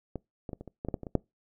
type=clicks; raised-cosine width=2 ms; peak=-21 / -24 / -23 / -28 / -30 / -21 / -18 / -17 / -26 / -25 / -10 dBFS; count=11; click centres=0.157 / 0.492 / 0.532 / 0.61 / 0.677 / 0.849 / 0.886 / 0.942 / 1.033 / 1.068 / 1.153 s; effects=noise-tail reverb RT60 0.2 s tail -24 dB re dry